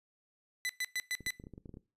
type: tone bursts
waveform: sawtooth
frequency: 2000 Hz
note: B6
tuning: 21 cents sharp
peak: -29 dBFS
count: 5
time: 0.65-1.305 s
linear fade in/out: 0 ms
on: 43 ms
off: 110 ms
type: clicks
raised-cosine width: 3 ms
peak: -35 dBFS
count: 11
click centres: 1.207 / 1.268 / 1.399 / 1.439 / 1.469 / 1.537 / 1.579 / 1.658 / 1.693 / 1.741 / 1.771 s
effects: noise-tail reverb RT60 0.3 s tail -19 dB re dry + resampled to 32000 Hz